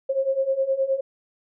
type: beating tone pair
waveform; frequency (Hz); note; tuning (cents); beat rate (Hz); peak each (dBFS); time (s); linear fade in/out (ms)
sine; 531 / 540.6; C5 / C#5; +25 / -44; 9.6; -25 / -22; 0.09-1.01; 10
effects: none